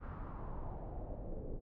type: noise with low-pass filter sweep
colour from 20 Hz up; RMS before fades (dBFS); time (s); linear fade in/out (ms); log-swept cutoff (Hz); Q
brown; -43; 0-1.61; 50; 1400 to 460; 2.9
effects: none